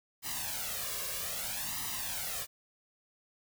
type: noise with flanger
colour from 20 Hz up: white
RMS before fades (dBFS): -37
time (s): 0.22-2.47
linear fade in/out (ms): 50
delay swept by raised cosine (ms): 1 to 1.81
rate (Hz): 0.62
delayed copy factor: +0.8
effects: none